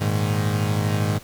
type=chord; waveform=35% pulse; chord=Ab suspended second; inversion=none; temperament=equal; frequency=103.83 / 116.54 / 155.56 Hz; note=Ab2 / Bb2 / Eb3; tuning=0 / 0 / 0 cents; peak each=-20 / -26 / -24 dBFS; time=0-1.19 s; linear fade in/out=20 ms; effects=pink hiss -45 dBFS RMS until 1.23 s